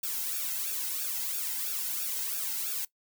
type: noise with flanger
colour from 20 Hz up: blue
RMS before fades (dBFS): -33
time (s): 0.03-2.85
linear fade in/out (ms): 5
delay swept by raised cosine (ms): 0.97 to 1.76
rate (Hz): 3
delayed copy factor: -0.9
effects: noise-tail reverb RT60 0.1 s tail -19 dB re dry